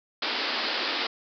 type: band-pass noise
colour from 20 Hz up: white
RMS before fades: -29 dBFS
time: 0.22-1.07 s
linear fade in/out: 5 ms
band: 220 to 5000 Hz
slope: 96 dB/octave
effects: none